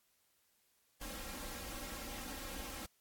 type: noise with comb filter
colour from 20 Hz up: pink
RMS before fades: -45 dBFS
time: 1.01-2.86 s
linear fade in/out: 5 ms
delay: 3.7 ms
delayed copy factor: +1
effects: white hiss -75 dBFS RMS until 3 s + AAC 64 kbps